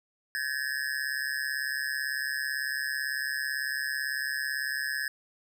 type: tone with amplitude modulation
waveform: square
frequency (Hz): 1698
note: G#6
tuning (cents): +38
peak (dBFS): -26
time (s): 0.35-5.08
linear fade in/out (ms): 0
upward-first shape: sine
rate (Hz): 138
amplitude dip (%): 100
effects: none